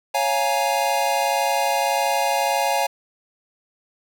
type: chord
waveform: square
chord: Bb minor seventh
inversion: first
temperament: equal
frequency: 554.4 / 698.5 / 830.6 / 932.3 Hz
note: Db5 / F5 / Ab5 / Bb5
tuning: 0 / 0 / 0 / 0 cents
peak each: -26 / -25 / -23 / -28 dBFS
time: 0.14-2.87 s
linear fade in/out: 10 ms
effects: none